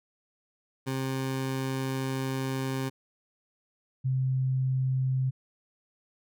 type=tone pair in turn; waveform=20% pulse / sine; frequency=132.8 / 130.74 Hz; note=C3 / C3; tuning=+26 / -1 cents; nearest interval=unison; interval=27 cents; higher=first; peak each=-24 dBFS; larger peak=neither; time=0.86-2.9 / 4.04-5.31 s; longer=first; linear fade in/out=20 ms; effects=none